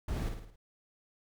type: noise with echo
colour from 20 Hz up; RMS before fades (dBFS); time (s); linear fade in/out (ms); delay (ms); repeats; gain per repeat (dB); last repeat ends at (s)
brown; -34; 0.08-0.29; 5; 54; 5; -5; 0.56
effects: none